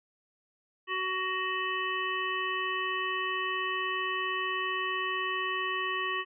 harmonic tone, 373.7 Hz, F#4, 17 cents sharp, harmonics 1 / 3 / 5 / 7 / 8, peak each -38 / -33 / -34 / -38 / -38 dBFS, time 0.87-6.25 s, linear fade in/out 50 ms, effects none

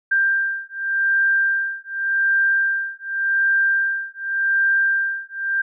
sine beating tone pair, 1584 / 1584.87 Hz, G6 / G6, +18 / +19 cents, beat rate 0.87 Hz, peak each -20 dBFS, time 0.11-5.62 s, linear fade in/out 10 ms, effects none

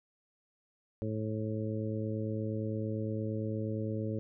harmonic tone, 108.7 Hz, A2, 21 cents flat, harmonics 1 / 2 / 3 / 4 / 5, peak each -35 / -38 / -40 / -41 / -42 dBFS, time 1.02-4.19 s, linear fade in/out 0 ms, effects none

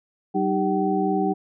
sine tone cluster, 191.6 / 310 / 393.6 / 761 Hz, G3 / D#4 / G4 / F#5, -39 / -6 / +7 / +48 cents, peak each -25 dBFS, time 0.34-1.34 s, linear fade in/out 20 ms, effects none

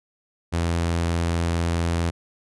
sawtooth tone, 84.5 Hz, E2, 43 cents sharp, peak -17 dBFS, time 0.52-2.11 s, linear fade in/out 20 ms, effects resampled to 24000 Hz

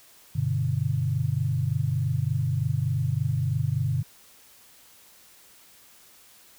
sine chord, G major, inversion none, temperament equal, 98 / 123.47 / 146.83 Hz, G2 / B2 / D3, 0 / 0 / 0 cents, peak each -29 / -26 / -27 dBFS, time 0.35-4.03 s, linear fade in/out 10 ms, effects white hiss -54 dBFS RMS until 6.58 s

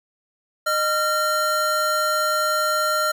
square tone pair together, 613.8 / 1375 Hz, D#5 / F6, -24 / -27 cents, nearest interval octave + major second, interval 1397 cents, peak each -25 / -21 dBFS, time 0.66-3.12 s, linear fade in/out 10 ms, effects none

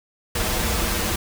pink noise with comb filter, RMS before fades -23 dBFS, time 0.35-1.16 s, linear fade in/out 5 ms, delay 7.3 ms, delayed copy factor -0.7, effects none

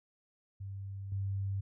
sine tone with level steps, 98 Hz, G2, in tune, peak -39 / -32 dBFS, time 0.6-1.61 s, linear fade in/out 10 ms, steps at 1.12 s, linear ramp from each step 2 ms, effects none

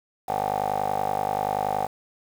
15% pulse tone with band-pass filter, 50.5 Hz, G#1, 48 cents flat, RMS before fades -26 dBFS, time 0.28-1.87 s, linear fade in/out 10 ms, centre 740 Hz, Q 9.3, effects 7-bit

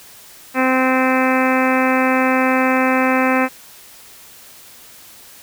harmonic tone, 259.2 Hz, C4, 16 cents flat, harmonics 1 / 2 / 3 / 4 / 5 / 6 / 7 / 8 / 9 / 10, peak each -17 / -20 / -22 / -23 / -24 / -25 / -25 / -26 / -27 / -27 dBFS, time 0.54-3.49 s, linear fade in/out 50 ms, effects white hiss -42 dBFS RMS until 5.42 s

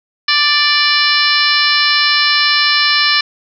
harmonic tone, 587.3 Hz, D5, in tune, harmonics 2 / 3 / 4 / 5 / 6 / 7 / 8 / 9, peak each -19 / -16 / -18 / -19 / -22 / -16 / -22 / -17 dBFS, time 0.28-3.21 s, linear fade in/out 5 ms, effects none

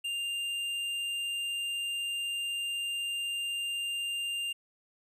sine tone with tanh clipping, 2796 Hz, F7, 1 cent sharp, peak -33 dBFS, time 0.04-4.53 s, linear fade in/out 10 ms, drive 11 dB, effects resampled to 32000 Hz

